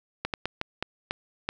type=slowing click train; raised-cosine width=0.3 ms; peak=-12 dBFS; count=7; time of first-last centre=0.25-1.49 s; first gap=88 ms; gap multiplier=1.34; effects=none